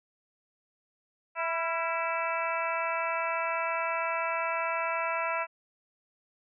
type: harmonic tone with a mistuned harmonic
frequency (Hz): 329.6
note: E4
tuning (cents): 0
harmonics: 2 / 3 / 4 / 5 / 6 / 7 / 8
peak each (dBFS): -34 / -33 / -34 / -41 / -40 / -38 / -37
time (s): 1.35-5.47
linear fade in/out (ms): 50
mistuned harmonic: 4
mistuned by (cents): +44
effects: none